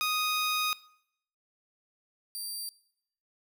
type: tone pair in turn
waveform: 15% pulse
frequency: 1244.5 / 4699 Hz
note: D#6 / D8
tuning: 0 / 0 cents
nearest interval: octave + major seventh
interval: 2300 cents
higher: second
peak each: -21 / -29 dBFS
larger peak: first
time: 0.01-0.73 / 2.35-2.69 s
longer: first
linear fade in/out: 0 ms
effects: noise-tail reverb RT60 0.7 s tail -20 dB re dry